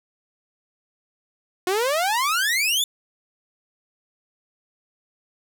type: exponential sweep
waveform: sawtooth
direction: up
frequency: 354 to 3593 Hz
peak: -16 dBFS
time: 1.67-2.84 s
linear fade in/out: 2 ms
effects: none